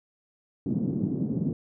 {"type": "band-pass noise", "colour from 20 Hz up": "white", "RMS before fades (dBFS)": -28, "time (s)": [0.66, 1.53], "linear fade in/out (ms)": 2, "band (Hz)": [140, 270], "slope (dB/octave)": 24, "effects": []}